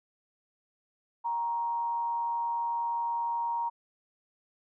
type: tone with frequency modulation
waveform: sine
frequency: 937 Hz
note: A#5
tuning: 9 cents sharp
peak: -28 dBFS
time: 1.24-3.7 s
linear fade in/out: 20 ms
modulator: 159 Hz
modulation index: 0.26
effects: none